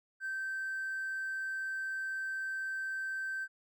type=tone with hard clipping; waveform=triangle; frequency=1554 Hz; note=G6; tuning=16 cents flat; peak=-35 dBFS; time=0.2-3.48 s; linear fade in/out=50 ms; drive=4 dB; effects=none